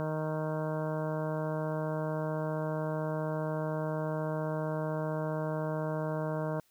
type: harmonic tone with a mistuned harmonic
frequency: 155.7 Hz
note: D#3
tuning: 2 cents sharp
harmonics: 1 / 2 / 3 / 4 / 5 / 6 / 7 / 8 / 9 / 10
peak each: -34 / -40 / -39 / -36 / -49 / -43 / -46 / -54 / -49 / -50 dBFS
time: 0-6.6 s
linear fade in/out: 0 ms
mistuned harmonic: 9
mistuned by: -19 cents
effects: white hiss -69 dBFS RMS until 6.7 s